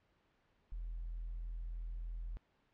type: tone with tanh clipping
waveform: triangle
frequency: 41.61 Hz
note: E1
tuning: 17 cents sharp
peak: -40 dBFS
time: 0.72-2.37 s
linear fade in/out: 0 ms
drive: 5 dB
effects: pink hiss -75 dBFS RMS until 2.73 s + low-pass 3000 Hz 12 dB/octave